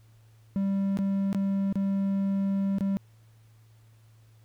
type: tone with dropouts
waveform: triangle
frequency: 196 Hz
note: G3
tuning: in tune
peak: -22 dBFS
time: 0.56-2.97 s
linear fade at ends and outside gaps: 0 ms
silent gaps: 0.972-0.988 / 1.329-1.347 / 1.726-1.756 / 2.784-2.808 s
effects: added 111 Hz sine -54 dBFS peak until 4.44 s + pink hiss -67 dBFS RMS until 4.44 s